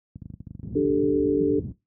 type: clicks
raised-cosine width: 5 ms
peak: -24 dBFS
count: 12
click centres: 0.159 / 0.221 / 0.258 / 0.302 / 0.339 / 0.405 / 0.471 / 0.509 / 0.551 / 0.596 / 0.675 / 0.732 s
type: low-pass noise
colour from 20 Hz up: white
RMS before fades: -33 dBFS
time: 0.63-1.72 s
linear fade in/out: 2 ms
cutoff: 210 Hz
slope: 24 dB/octave
type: chord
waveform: sine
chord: D suspended fourth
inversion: none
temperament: equal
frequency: 293.7 / 392 / 440 Hz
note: D4 / G4 / A4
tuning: 0 / 0 / 0 cents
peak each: -21 / -25 / -23 dBFS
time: 0.75-1.6 s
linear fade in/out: 10 ms
effects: noise-tail reverb RT60 0.2 s tail -17 dB re dry + high-pass 80 Hz 12 dB/octave